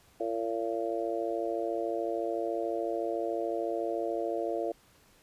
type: harmonic tone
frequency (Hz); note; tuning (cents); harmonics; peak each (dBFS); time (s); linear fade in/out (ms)
113.8; A#2; -41; 3 / 4 / 5 / 6; -35 / -35 / -35 / -35; 0.2-4.72; 5
effects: pink hiss -62 dBFS RMS until 5.22 s + resampled to 32000 Hz